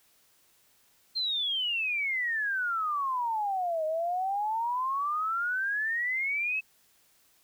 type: exponential two-way sweep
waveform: sine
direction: down then up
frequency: 4210 to 618 to 2620 Hz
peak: -27 dBFS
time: 1.15-6.61 s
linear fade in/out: 20 ms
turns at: 3.85 s
effects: white hiss -65 dBFS RMS until 7.43 s